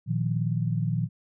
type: chord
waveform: sine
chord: Bb suspended fourth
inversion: none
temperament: just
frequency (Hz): 116.54 / 155.39 / 174.81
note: Bb2 / Eb3 / F3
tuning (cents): 0 / -2 / +2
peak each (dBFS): -27 / -28 / -30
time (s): 0.06-1.09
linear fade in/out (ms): 50
effects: none